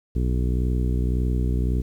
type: harmonic tone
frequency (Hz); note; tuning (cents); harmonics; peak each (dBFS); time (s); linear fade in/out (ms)
61.8; B1; +2; 1 / 2 / 3 / 4 / 5 / 6 / 7; -21 / -27 / -31 / -33 / -35 / -37 / -38; 0.15-1.82; 10
effects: 9-bit